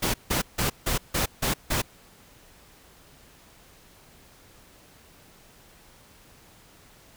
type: noise bursts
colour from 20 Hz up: pink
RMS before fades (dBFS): -25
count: 7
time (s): 0.02-1.82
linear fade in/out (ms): 10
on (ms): 120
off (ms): 160
effects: pink hiss -54 dBFS RMS until 7.16 s